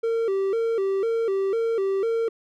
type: tone with vibrato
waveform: triangle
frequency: 421.6 Hz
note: G#4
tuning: 26 cents sharp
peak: -19 dBFS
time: 0.03-2.29 s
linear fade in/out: 10 ms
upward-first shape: square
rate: 2 Hz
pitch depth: 140 cents each way
effects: none